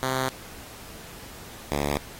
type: tone pair in turn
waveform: 5% pulse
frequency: 130.81 / 72.24 Hz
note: C3 / D2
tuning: 0 / -28 cents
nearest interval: minor seventh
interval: 1028 cents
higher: first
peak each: -13 dBFS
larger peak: neither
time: 0.03-0.29 / 1.72-1.98 s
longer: neither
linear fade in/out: 0 ms
effects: pink hiss -44 dBFS RMS until 2.19 s + AAC 48 kbps